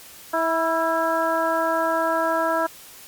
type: harmonic tone with a mistuned harmonic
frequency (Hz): 326.2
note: E4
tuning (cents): -18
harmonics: 1 / 2 / 3 / 4 / 5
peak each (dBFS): -29 / -23 / -25 / -26 / -29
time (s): 0.33-2.67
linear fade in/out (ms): 10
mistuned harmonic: 4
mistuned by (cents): +37
effects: white hiss -44 dBFS RMS until 3.07 s + Opus 48 kbps